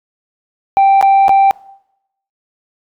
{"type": "tone with dropouts", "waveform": "sine", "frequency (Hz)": 784, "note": "G5", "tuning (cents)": 0, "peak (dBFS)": -3, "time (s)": [0.77, 1.51], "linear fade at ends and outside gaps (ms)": 0, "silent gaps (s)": [[1.012, 1.026], [1.282, 1.293]], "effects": ["noise-tail reverb RT60 0.8 s tail -23 dB re dry", "tanh soft clip ceiling -5 dBFS"]}